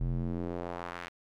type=tone with band-pass filter sweep; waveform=square; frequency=43.44 Hz; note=F1; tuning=8 cents flat; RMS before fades=-35 dBFS; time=0-1.09 s; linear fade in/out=10 ms; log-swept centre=96 to 2100 Hz; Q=1.2; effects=none